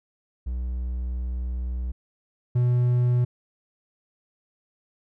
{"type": "tone pair in turn", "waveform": "triangle", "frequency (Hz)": [61.74, 122.8], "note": ["B1", "B2"], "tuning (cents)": [0, -9], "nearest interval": "octave", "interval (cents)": 1191, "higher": "second", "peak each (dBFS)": [-24, -16], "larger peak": "second", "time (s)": [[0.46, 1.92], [2.55, 3.25]], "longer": "first", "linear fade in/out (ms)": 10, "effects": []}